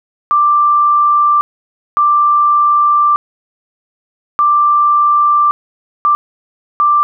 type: tone bursts at uneven times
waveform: sine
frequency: 1179 Hz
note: D6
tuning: 6 cents sharp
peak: -7 dBFS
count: 5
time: 0.31-1.41 / 1.97-3.16 / 4.39-5.51 / 6.05-6.15 / 6.8-7.03 s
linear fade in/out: 0 ms
effects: none